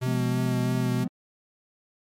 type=tone with vibrato; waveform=square; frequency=126.6 Hz; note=B2; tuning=43 cents sharp; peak=-26 dBFS; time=0.01-1.05 s; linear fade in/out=20 ms; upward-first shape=sine; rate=3 Hz; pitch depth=23 cents each way
type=chord; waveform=triangle; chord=F diminished; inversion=none; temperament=just; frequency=174.61 / 209.5 / 251.4 Hz; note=F3 / Ab3 / Cb4; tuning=0 / +15 / +31 cents; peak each=-29 / -29 / -27 dBFS; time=0.06-1.08 s; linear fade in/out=5 ms
effects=MP3 96 kbps